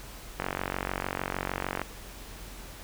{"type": "click train", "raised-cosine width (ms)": 0.5, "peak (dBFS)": -14, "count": 67, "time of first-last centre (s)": [0.4, 1.816], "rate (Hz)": 46.6, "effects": ["added 45 Hz sine -45 dBFS peak until 2.83 s", "pink hiss -46 dBFS RMS until 2.83 s"]}